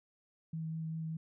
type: tone with vibrato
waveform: sine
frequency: 160.7 Hz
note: E3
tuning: 44 cents flat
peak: -36 dBFS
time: 0.53-1.17 s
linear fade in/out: 5 ms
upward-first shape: sine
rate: 5.1 Hz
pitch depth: 10 cents each way
effects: none